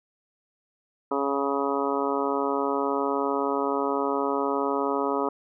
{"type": "harmonic tone", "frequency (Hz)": 139.4, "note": "C#3", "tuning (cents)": 10, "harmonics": [2, 3, 4, 5, 6, 7, 8, 9], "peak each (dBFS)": [-30, -28, -32, -34, -35, -31, -36, -32], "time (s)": [1.11, 5.29], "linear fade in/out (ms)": 5, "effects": []}